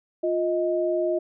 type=tone pair together; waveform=sine; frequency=352 / 627.7 Hz; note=F4 / D#5; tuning=+14 / +15 cents; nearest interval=minor seventh; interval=1001 cents; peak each=-24 dBFS; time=0.23-1.19 s; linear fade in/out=10 ms; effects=none